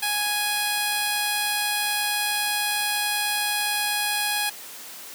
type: tone with notch filter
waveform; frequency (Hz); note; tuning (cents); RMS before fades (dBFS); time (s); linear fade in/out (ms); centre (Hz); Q
5% pulse; 830.6; G#5; 0; -25; 0.02-4.5; 10; 6500; 1.4
effects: white hiss -40 dBFS RMS until 5.14 s + high-pass 200 Hz 12 dB/octave